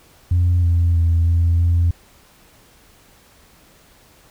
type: tone with pitch steps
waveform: sine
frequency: 87.9 / 85.4 / 83.6 / 84.6 / 85.5 Hz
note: F2 / F2 / E2 / E2 / F2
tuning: +12 / -38 / +25 / +45 / -36 cents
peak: -11 dBFS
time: 0.31-1.91 s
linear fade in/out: 5 ms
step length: 320 ms
effects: tanh soft clip ceiling -10 dBFS + pink hiss -51 dBFS RMS until 4.3 s